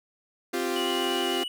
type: chord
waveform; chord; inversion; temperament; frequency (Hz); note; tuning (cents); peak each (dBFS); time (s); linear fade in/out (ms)
sawtooth; C suspended fourth; none; equal; 261.6 / 349.2 / 392; C4 / F4 / G4; 0 / 0 / 0; -29 / -25 / -27; 0.53-1.44; 10
type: tone with vibrato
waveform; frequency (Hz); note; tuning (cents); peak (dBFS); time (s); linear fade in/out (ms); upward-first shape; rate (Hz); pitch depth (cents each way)
triangle; 2931; F#7; -17; -29; 0.76-1.48; 2; triangle; 9.1; 13
effects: none